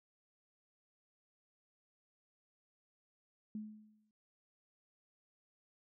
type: tone with exponential decay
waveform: sine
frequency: 214 Hz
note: A3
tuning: 48 cents flat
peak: -38 dBFS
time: 3.55-4.11 s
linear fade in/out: 2 ms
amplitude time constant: 120 ms
effects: none